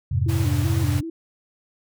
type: chord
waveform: sine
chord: F minor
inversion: none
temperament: equal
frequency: 87.31 / 103.83 / 130.81 Hz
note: F2 / Ab2 / C3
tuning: 0 / 0 / 0 cents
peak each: -23 dBFS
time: 0.11-1.01 s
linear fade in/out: 10 ms
type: tone with vibrato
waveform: sine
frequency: 311.1 Hz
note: D#4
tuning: in tune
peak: -28 dBFS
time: 0.26-1.1 s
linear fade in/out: 5 ms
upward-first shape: square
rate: 2.6 Hz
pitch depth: 97 cents each way
type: high-pass noise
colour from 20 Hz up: pink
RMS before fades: -36 dBFS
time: 0.28-1.01 s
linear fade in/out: 20 ms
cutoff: 440 Hz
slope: 24 dB/octave
effects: none